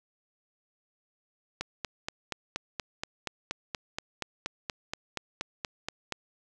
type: click train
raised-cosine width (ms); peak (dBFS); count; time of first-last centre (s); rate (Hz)
0.2; -15; 20; 1.61-6.123; 4.21
effects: none